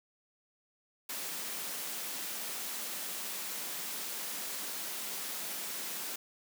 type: high-pass noise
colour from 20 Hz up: white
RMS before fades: -39 dBFS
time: 1.09-6.16 s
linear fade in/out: 5 ms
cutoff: 160 Hz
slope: 96 dB/octave
effects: none